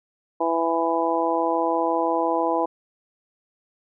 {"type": "harmonic tone", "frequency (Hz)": 165.9, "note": "E3", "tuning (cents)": 11, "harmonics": [2, 3, 4, 5, 6], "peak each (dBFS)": [-26, -26, -26, -26, -26], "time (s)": [0.4, 2.66], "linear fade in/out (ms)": 10, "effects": []}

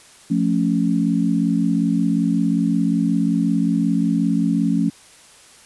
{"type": "chord", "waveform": "sine", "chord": "F augmented", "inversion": "none", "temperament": "equal", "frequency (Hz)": [174.61, 220, 277.2], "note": ["F3", "A3", "C#4"], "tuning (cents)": [0, 0, 0], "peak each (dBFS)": -20, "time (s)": [0.3, 4.9], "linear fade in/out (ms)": 10, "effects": ["white hiss -47 dBFS RMS until 5.65 s", "resampled to 24000 Hz"]}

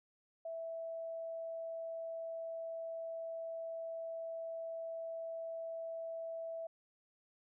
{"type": "tone", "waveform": "sine", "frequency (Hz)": 658, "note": "E5", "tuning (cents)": -3, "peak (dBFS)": -40, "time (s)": [0.45, 6.67], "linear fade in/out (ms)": 5, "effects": []}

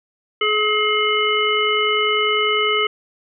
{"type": "harmonic tone", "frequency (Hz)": 425, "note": "G#4", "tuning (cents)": 40, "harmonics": [1, 3, 5, 7], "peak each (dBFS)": [-21, -21, -21, -21], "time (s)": [0.41, 2.87], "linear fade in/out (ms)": 5, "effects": []}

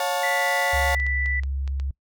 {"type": "chord", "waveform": "35% pulse", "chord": "Db augmented", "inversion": "none", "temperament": "equal with one note detuned", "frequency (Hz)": [554.4, 713.1, 880], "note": ["Db5", "F5", "A5"], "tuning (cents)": [0, 36, 0], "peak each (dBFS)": [-25, -25, -26], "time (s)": [0, 0.95], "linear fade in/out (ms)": 2}
{"type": "tone", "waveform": "sine", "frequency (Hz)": 1975.5, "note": "B6", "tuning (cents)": 0, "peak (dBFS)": -24, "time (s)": [0.23, 1.4], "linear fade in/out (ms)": 5}
{"type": "tone with pitch glide", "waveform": "sine", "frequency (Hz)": [69.3, 68.15], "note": ["C#2", "C#2"], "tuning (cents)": [0, -29], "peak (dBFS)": -24, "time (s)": [0.73, 1.91], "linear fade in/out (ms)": 5, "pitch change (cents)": -29, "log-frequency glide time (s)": [0.87, 1.02]}
{"type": "clicks", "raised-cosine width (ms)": 0.2, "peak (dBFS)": -24, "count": 8, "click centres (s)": [0.829, 0.883, 1, 1.066, 1.26, 1.435, 1.677, 1.799]}
{"effects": ["noise-tail reverb RT60 0.1 s tail -22 dB re dry"]}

